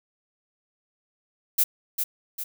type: noise with echo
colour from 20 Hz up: violet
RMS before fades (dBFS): -20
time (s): 1.58-1.64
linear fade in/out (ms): 10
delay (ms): 400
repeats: 2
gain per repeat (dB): -6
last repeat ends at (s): 2.44
effects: none